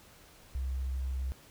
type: tone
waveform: sine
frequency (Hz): 65.4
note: C2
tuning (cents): 0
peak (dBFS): -31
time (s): 0.55-1.32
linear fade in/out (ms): 0
effects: pink hiss -57 dBFS RMS until 1.5 s